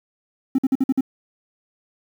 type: tone bursts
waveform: triangle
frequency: 264.8 Hz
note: C4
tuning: 21 cents sharp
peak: -11 dBFS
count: 6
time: 0.55-1.009 s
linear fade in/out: 5 ms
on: 34 ms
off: 51 ms
effects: tanh soft clip ceiling -10 dBFS + 8-bit